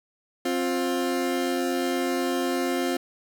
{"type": "tone pair together", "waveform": "30% pulse", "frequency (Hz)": [264.2, 352.5], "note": ["C4", "F4"], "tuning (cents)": [17, 16], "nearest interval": "perfect fourth", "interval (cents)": 499, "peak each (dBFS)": -24, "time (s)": [0.45, 2.97], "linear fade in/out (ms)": 5, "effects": []}